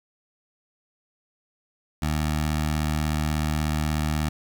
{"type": "tone with notch filter", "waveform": "15% pulse", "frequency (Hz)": 76.5, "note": "D#2", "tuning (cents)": -29, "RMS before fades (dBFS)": -25, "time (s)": [2.02, 4.29], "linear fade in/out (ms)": 5, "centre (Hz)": 420, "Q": 1.1, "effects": ["9-bit"]}